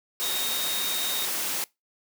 sine tone in noise, 3721 Hz, A#7, 4 cents flat, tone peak -29 dBFS, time 0.22-1.25 s, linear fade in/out 0 ms, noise white, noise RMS -29 dBFS, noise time 0.2-1.64 s, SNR -3 dB, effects noise-tail reverb RT60 0.2 s tail -23 dB re dry + high-pass 200 Hz 12 dB/octave

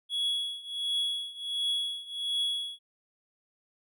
triangle tone with tremolo, 3357 Hz, G#7, 18 cents sharp, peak -24 dBFS, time 0.09-2.79 s, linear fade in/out 50 ms, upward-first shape triangle, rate 1.4 Hz, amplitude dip 90%, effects none

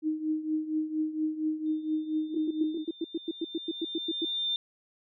sine tone with tremolo, 311.1 Hz, D#4, in tune, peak -24 dBFS, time 0.02-2.85 s, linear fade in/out 50 ms, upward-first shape triangle, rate 4.3 Hz, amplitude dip 80%
sine tone with exponential growth, 3598 Hz, A7, 38 cents sharp, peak -26 dBFS, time 1.66-4.56 s, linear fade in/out 1 ms, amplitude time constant 630 ms
sine tone bursts, 329.6 Hz, E4, in tune, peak -27 dBFS, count 15, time 2.34-4.25 s, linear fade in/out 5 ms, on 34 ms, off 100 ms
effects none

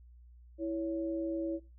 sine tone pair together, 329.5 / 559 Hz, E4 / C#5, -1 / +14 cents, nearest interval major sixth, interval 915 cents, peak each -33 / -38 dBFS, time 0.58-1.6 s, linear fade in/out 50 ms, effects noise-tail reverb RT60 0.3 s tail -19 dB re dry + added 60 Hz sine -53 dBFS peak until 1.78 s

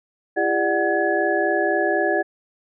sine tone cluster, 339 / 403 / 594 / 743 / 1693 Hz, E4 / G4 / D5 / F#5 / G#6, +49 / +48 / +20 / +7 / +33 cents, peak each -24 dBFS, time 0.36-2.23 s, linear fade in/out 20 ms, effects none

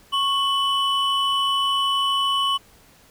triangle tone pair together, 1102 / 2991 Hz, C#6 / F#7, -11 / +18 cents, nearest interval octave + perfect fourth, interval 1729 cents, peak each -20 dBFS, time 0.12-2.58 s, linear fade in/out 20 ms, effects pink hiss -53 dBFS RMS until 3.1 s

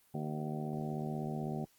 harmonic tone with a mistuned harmonic, 76 Hz, D#2, 40 cents flat, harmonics 2 / 3 / 4 / 5 / 6 / 7 / 8 / 9 / 10, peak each -38 / -40 / -49 / -44 / -52 / -53 / -50 / -50 / -46 dBFS, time 0.14-1.65 s, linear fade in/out 5 ms, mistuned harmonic 7, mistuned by -35 cents, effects white hiss -68 dBFS RMS until 1.78 s + Opus 32 kbps

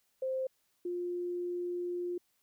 sine tone pair in turn, 523.3 / 353 Hz, C5 / F4, 0 / +19 cents, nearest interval perfect fifth, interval 681 cents, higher first, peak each -31 / -33 dBFS, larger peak first, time 0.22-0.47 / 0.85-2.18 s, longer second, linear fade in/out 5 ms, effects white hiss -75 dBFS RMS until 2.42 s

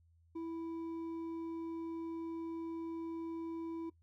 sine tone with hard clipping, 329.6 Hz, E4, in tune, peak -40 dBFS, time 0.35-3.9 s, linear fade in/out 10 ms, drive 4 dB, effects noise-tail reverb RT60 0.1 s tail -19 dB re dry + added 83 Hz sine -65 dBFS peak until 4.02 s

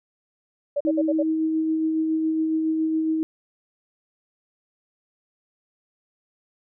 sine tone bursts, 575 Hz, D5, 37 cents flat, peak -20 dBFS, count 5, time 0.76-1.23 s, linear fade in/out 10 ms, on 46 ms, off 60 ms
sine tone with tremolo, 317.7 Hz, D#4, 36 cents sharp, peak -19 dBFS, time 0.85-3.23 s, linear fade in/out 0 ms, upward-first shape sine, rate 7.2 Hz, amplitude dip 25%
effects none

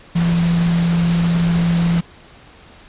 sine tone in noise, 170 Hz, F3, 46 cents flat, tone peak -13 dBFS, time 0.15-2.01 s, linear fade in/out 10 ms, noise pink, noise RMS -27 dBFS, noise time 0.15-2.01 s, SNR +11 dB, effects pink hiss -44 dBFS RMS until 2.88 s + resampled to 8000 Hz

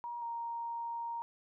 sine tone pair in turn, 950 / 933.1 Hz, A#5 / A#5, +33 / +1 cents, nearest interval unison, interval 32 cents, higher first, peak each -38 / -36 dBFS, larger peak second, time 0.04-0.22 / 0.22-1.22 s, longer second, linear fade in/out 0 ms, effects none

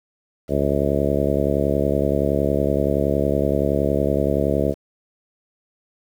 harmonic tone, 70.7 Hz, C#2, 35 cents sharp, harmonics 1 / 2 / 3 / 4 / 5 / 6 / 7 / 8 / 9, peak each -26 / -26 / -26 / -26 / -26 / -26 / -26 / -26 / -26 dBFS, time 0.48-4.75 s, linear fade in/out 50 ms, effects 8-bit

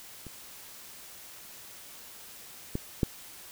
clicks, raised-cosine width 3 ms, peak -30 / -17 / -11 dBFS, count 3, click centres 0.267 / 2.754 / 3.032 s, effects white hiss -48 dBFS RMS until 3.51 s

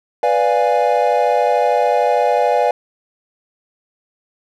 triangle chord, B diminished seventh, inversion none, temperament equal with one note detuned, 493.9 / 587.3 / 698.5 / 827.3 Hz, B4 / D5 / F5 / Ab5, 0 / 0 / 0 / -7 cents, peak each -16 dBFS, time 0.23-2.71 s, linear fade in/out 2 ms, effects none

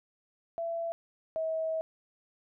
sine tone pair in turn, 670 / 642.3 Hz, E5 / E5, +28 / -45 cents, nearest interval minor second, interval 73 cents, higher first, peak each -31 / -29 dBFS, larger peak second, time 0.58-0.92 / 1.36-1.81 s, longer second, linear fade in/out 0 ms, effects none

